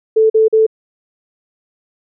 sine tone bursts, 440 Hz, A4, in tune, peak -7 dBFS, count 3, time 0.16-0.666 s, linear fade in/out 10 ms, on 140 ms, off 43 ms, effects none

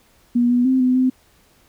sine tone with pitch steps, 240.9 / 244.7 / 260.7 / 253.2 / 257.1 Hz, B3 / B3 / C4 / B3 / C4, -43 / -16 / -6 / +43 / -30 cents, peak -13 dBFS, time 0.35-1.1 s, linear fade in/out 10 ms, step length 150 ms, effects pink hiss -56 dBFS RMS until 1.68 s

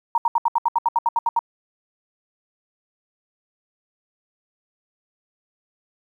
sine tone bursts, 932.3 Hz, A#5, in tune, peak -15 dBFS, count 13, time 0.15-1.391 s, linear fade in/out 2 ms, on 29 ms, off 72 ms, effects 9-bit

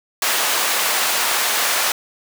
pink high-pass noise, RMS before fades -19 dBFS, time 0.22-1.92 s, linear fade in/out 2 ms, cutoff 810 Hz, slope 12 dB/octave, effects none

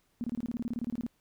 sine tone bursts, 236.6 Hz, A#3, 26 cents sharp, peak -30 dBFS, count 16, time 0.21-1.065 s, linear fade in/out 0 ms, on 30 ms, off 25 ms, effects pink hiss -72 dBFS RMS until 1.2 s

